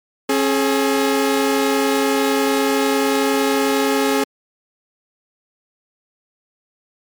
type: tone pair together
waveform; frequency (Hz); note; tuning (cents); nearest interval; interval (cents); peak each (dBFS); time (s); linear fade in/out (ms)
sawtooth; 271.5 / 422.7; C#4 / G#4; -36 / +31; minor sixth; 767; -14; 0.29-4.24; 5
effects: MP3 96 kbps